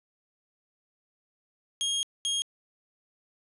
sawtooth tone bursts at uneven times, 3255 Hz, G#7, 36 cents flat, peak -23 dBFS, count 2, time 1.81-2.03 / 2.25-2.42 s, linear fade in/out 0 ms, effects resampled to 24000 Hz + 10-bit

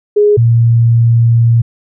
sine tone pair in turn, 415.3 / 116.54 Hz, G#4 / A#2, 0 / 0 cents, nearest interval octave + minor seventh, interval 2200 cents, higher first, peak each -5 dBFS, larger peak neither, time 0.16-0.37 / 0.37-1.62 s, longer second, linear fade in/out 10 ms, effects none

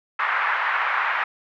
pink band-pass noise, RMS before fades -23 dBFS, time 0.19-1.24 s, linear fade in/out 5 ms, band 1000 to 2000 Hz, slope 24 dB/octave, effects none

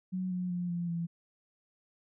sine tone with pitch steps, 185 / 180.88 / 176.85 / 172.91 / 169.06 Hz, F#3 / F#3 / F3 / F3 / E3, 0 / -39 / +22 / -17 / +44 cents, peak -31 dBFS, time 0.12-1.07 s, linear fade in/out 20 ms, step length 190 ms, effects none

